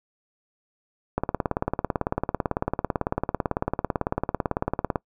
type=click train; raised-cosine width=1 ms; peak=-9 dBFS; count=69; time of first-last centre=1.18-4.958 s; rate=18 Hz; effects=noise-tail reverb RT60 0.1 s tail -24 dB re dry